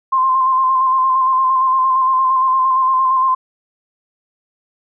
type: tone with vibrato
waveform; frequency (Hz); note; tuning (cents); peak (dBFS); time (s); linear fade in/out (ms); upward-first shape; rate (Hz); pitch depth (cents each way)
sine; 1046.5; C6; 0; -11; 0.12-3.35; 10; square; 8.7; 24
effects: none

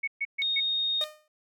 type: tone bursts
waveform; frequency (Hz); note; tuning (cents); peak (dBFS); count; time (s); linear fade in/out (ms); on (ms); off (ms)
sine; 2217; C#7; 0; -26; 4; 0.03-0.604; 10; 46; 130
type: tone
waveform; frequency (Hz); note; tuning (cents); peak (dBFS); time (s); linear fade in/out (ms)
sine; 3709; A#7; -9; -25; 0.42-1.04; 0
type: tone with exponential decay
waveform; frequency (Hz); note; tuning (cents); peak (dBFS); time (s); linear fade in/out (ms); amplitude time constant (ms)
sawtooth; 611; D#5; -32; -28; 1.01-1.28; 2; 58
effects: none

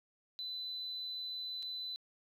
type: tone with dropouts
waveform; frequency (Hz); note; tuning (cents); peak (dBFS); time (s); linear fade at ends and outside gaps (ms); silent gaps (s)
sine; 4007; B7; +24; -38; 0.39-1.96; 0; 1.624-1.628
effects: tanh soft clip ceiling -34 dBFS + 13-bit

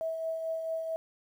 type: tone with tremolo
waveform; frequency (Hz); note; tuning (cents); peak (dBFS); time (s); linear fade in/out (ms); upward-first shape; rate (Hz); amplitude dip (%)
sine; 649; E5; -27; -29; 0.01-0.96; 0; triangle; 4.5; 45
effects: 10-bit

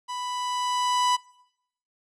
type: tone with level ramp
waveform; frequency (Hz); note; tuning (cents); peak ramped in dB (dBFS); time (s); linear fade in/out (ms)
45% pulse; 991; B5; +6; -31 to -19; 0.08-1.17; 20
effects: noise-tail reverb RT60 0.8 s tail -23 dB re dry + resampled to 22050 Hz

